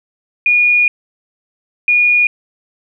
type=tone bursts at uneven times; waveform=sine; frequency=2442 Hz; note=D#7; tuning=33 cents flat; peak=-8 dBFS; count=2; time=0.46-0.88 / 1.88-2.27 s; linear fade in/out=2 ms; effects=none